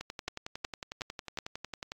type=two click trains; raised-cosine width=0.2 ms; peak=-21 / -16 dBFS; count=22 / 4; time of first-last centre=0.01-1.919 / 0.28-1.387 s; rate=11 / 2.71 Hz; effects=AAC 48 kbps